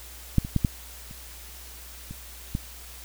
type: clicks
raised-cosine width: 5 ms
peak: -6 / -20 / -9 / -8 / -30 / -24 / -14 dBFS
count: 7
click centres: 0.383 / 0.449 / 0.563 / 0.648 / 1.111 / 2.11 / 2.551 s
effects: added 60 Hz sine -45 dBFS peak until 3.04 s + white hiss -45 dBFS RMS until 3.04 s